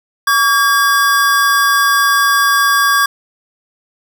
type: tone pair together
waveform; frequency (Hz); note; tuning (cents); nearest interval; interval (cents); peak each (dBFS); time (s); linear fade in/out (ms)
square; 1137 / 1620.5; C#6 / G#6; +44 / -43; tritone; 613; -13; 0.27-3.06; 5
effects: none